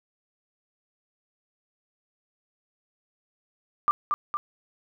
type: tone with echo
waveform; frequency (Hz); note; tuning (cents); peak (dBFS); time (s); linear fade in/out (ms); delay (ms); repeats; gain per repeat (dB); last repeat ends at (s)
sine; 1188; D6; +20; -17; 3.88-3.91; 0; 230; 2; -4; 4.37
effects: none